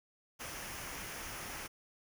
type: noise with comb filter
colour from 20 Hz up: pink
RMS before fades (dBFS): -44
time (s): 0.39-1.68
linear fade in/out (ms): 20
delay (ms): 0.25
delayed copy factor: -0.5
effects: none